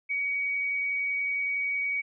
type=tone with amplitude modulation; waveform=sine; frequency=2257 Hz; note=C#7; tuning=31 cents sharp; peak=-25 dBFS; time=0.09-2.02 s; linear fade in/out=20 ms; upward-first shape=sine; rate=90.8 Hz; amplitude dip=25%; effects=none